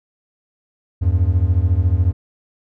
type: beating tone pair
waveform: triangle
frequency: 81.8 / 95.8 Hz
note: E2 / G2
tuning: -13 / -39 cents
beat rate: 14 Hz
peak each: -14 dBFS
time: 1.01-2.13 s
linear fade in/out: 20 ms
effects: none